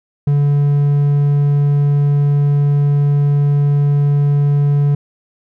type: tone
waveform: triangle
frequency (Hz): 143.8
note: D3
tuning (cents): -36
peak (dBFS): -8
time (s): 0.27-4.95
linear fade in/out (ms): 5
effects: none